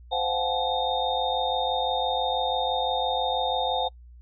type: tone cluster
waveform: sine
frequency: 517 / 708 / 754 / 859 / 3665 Hz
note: C5 / F5 / F#5 / A5 / A#7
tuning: -21 / +23 / +32 / -42 / -30 cents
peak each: -30 dBFS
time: 0.11-3.89 s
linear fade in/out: 20 ms
effects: noise-tail reverb RT60 0.1 s tail -24 dB re dry + added 60 Hz sine -45 dBFS peak until 4.21 s